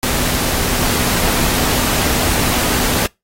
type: tone in noise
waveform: sine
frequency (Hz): 246.9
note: B3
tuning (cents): 0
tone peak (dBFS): -26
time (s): 0.03-3.06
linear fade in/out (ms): 0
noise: pink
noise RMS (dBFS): -17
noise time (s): 0.03-3.06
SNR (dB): -12
effects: noise-tail reverb RT60 0.2 s tail -24 dB re dry + AAC 48 kbps